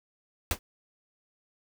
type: noise with exponential decay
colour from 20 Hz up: pink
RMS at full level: -22 dBFS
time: 0.51-0.59 s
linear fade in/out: 1 ms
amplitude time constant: 17 ms
effects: none